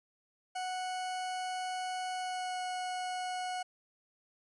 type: tone with pitch glide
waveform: 40% pulse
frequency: 738 to 732.9 Hz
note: F#5 to F#5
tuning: -5 to -17 cents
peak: -34 dBFS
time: 0.55-3.63 s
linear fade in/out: 10 ms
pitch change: -12 cents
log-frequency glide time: 2.11-2.62 s
effects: resampled to 24000 Hz